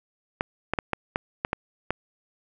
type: clicks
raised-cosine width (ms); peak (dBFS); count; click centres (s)
0.5; -9; 8; 0.409 / 0.736 / 0.788 / 0.933 / 1.159 / 1.449 / 1.531 / 1.906
effects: none